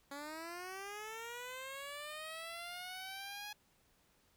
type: linear sweep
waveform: 10% pulse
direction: up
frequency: 277.2 to 838 Hz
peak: -36 dBFS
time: 0.11-3.53 s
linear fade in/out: 5 ms
effects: pink hiss -72 dBFS RMS until 4.36 s